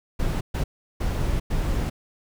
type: noise bursts at uneven times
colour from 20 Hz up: brown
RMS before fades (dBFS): -24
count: 4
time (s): 0.19-0.41 / 0.54-0.64 / 1-1.4 / 1.5-1.9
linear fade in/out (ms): 10
effects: none